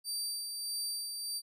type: tone with tremolo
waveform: 25% pulse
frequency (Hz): 4658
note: D8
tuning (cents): -15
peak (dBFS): -29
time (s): 0.04-1.42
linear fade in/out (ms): 50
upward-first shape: sine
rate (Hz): 1.6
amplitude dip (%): 40
effects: none